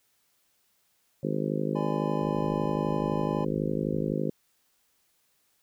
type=harmonic tone; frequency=51.91 Hz; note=G#1; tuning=in tune; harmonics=3 / 4 / 5 / 6 / 7 / 8 / 9 / 10; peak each=-32 / -33 / -34 / -35 / -35 / -36 / -37 / -37 dBFS; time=1.23-4.3 s; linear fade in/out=5 ms
type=chord; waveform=triangle; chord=G# diminished; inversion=second; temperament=equal with one note detuned; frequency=587.3 / 830.6 / 1013.2 Hz; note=D5 / G#5 / B5; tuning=0 / 0 / +44 cents; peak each=-35 dBFS; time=1.75-3.45 s; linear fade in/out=10 ms
type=low-pass noise; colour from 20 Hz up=white; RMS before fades=-45 dBFS; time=2.21-4.14 s; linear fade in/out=10 ms; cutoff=180 Hz; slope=48 dB/octave
effects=white hiss -70 dBFS RMS until 5.62 s